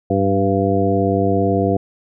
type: harmonic tone with a mistuned harmonic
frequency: 98 Hz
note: G2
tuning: in tune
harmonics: 1 / 2 / 3 / 4 / 5 / 7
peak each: -21 / -21 / -21 / -21 / -21 / -21 dBFS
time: 0.1-1.77 s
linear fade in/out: 5 ms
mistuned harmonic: 1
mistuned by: +32 cents
effects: none